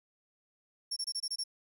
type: tone bursts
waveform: 35% pulse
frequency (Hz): 5480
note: F8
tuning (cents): -34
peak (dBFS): -30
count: 7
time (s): 0.91-1.439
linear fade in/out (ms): 10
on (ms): 55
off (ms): 24
effects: none